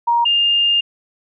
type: tone pair in turn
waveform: sine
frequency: 942 / 2813 Hz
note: A#5 / F7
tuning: +18 / +12 cents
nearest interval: octave + perfect fifth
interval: 1894 cents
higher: second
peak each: -12 dBFS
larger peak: neither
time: 0.07-0.25 / 0.25-0.81 s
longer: second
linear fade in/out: 10 ms
effects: none